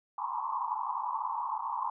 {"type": "band-pass noise", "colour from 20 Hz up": "white", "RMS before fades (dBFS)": -34, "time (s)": [0.18, 1.9], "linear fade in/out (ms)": 2, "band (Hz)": [850, 1100], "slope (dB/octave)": 96, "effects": []}